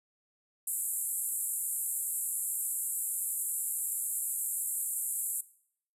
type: band-pass noise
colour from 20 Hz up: white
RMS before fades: -34 dBFS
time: 0.67-5.41 s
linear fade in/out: 5 ms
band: 7500 to 13000 Hz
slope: 96 dB/octave
effects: noise-tail reverb RT60 0.6 s tail -18 dB re dry